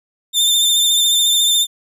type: tone with vibrato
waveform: sawtooth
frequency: 3582 Hz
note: A7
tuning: 30 cents sharp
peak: -9 dBFS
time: 0.33-1.67 s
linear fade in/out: 50 ms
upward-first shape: triangle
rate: 14 Hz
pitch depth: 34 cents each way
effects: none